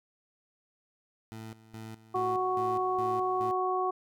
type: tone with tremolo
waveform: 20% pulse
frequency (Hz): 111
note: A2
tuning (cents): +16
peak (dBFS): -36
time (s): 1.32-3.51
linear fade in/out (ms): 0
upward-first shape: square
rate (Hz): 2.4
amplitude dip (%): 80
type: harmonic tone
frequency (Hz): 370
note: F#4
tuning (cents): 0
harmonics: 1 / 2 / 3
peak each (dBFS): -31 / -31 / -31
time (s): 2.14-3.91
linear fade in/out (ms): 10
effects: none